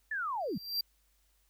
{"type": "linear sweep", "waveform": "sine", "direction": "down", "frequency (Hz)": [1793, 142.7], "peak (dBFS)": -32, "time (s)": [0.11, 0.58], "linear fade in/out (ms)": 5}
{"type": "tone with exponential growth", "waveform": "square", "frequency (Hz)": 4718, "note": "D8", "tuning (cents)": 7, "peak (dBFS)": -28, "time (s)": [0.4, 0.81], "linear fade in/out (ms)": 5, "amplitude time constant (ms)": 89}
{"effects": ["added 50 Hz sine -70 dBFS peak until 1.49 s", "white hiss -73 dBFS RMS until 1.49 s"]}